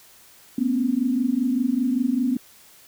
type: tone cluster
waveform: sine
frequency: 225 / 247.4 / 272.5 Hz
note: A3 / B3 / C#4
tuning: +39 / +3 / -29 cents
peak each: -30 / -21 / -24 dBFS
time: 0.58-2.37 s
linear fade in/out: 5 ms
effects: white hiss -51 dBFS RMS until 2.87 s